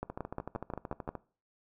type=two click trains; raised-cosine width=1 ms; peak=-24 / -21 dBFS; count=15 / 7; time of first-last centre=0.1-1.153 / 0.03-1.09 s; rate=13.3 / 5.66 Hz; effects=noise-tail reverb RT60 0.4 s tail -20 dB re dry